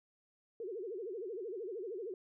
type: tone with vibrato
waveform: sine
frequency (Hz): 412.8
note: G#4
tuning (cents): -10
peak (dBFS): -39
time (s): 0.6-2.14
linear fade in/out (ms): 2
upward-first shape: sine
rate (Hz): 13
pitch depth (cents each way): 250
effects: none